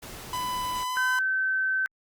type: noise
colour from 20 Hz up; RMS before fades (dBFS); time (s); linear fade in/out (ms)
pink; -41; 0.02-0.84; 10
type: tone with pitch glide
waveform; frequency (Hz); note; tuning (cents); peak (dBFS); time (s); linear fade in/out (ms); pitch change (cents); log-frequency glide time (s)
45% pulse; 1000 to 1008.7; B5 to B5; +21 to +36; -28; 0.33-1.19; 2; +15; 0.86-0.91
type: tone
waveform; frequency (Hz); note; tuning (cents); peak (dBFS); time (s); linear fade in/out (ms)
sine; 1538; G6; -33; -23; 0.97-1.86; 0
effects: Opus 48 kbps